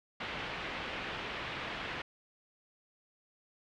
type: low-pass noise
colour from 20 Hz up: white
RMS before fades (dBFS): -40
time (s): 0.2-2.02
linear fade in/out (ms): 5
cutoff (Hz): 3000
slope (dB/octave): 24
effects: none